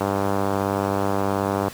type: click train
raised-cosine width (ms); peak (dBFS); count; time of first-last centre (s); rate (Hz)
1; -8; 166; 0.01-1.682; 98.7
effects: pink hiss -39 dBFS RMS until 1.73 s + high-pass 80 Hz 12 dB/octave